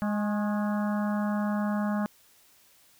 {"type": "harmonic tone with a mistuned harmonic", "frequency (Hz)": 207.7, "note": "G#3", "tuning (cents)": 0, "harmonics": [1, 3, 4, 5, 6, 7, 8], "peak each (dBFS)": [-26, -36, -38, -40, -42, -43, -44], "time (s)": [0.02, 2.06], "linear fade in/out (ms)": 0, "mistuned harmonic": 5, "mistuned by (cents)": 59, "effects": ["white hiss -60 dBFS RMS until 2.99 s"]}